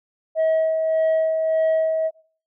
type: tone with tremolo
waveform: sine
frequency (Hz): 640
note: D#5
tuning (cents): +49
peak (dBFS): -13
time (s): 0.35-2.11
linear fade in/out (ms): 50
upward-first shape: sine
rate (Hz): 1.7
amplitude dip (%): 45
effects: noise-tail reverb RT60 0.5 s tail -21 dB re dry + tanh soft clip ceiling -15 dBFS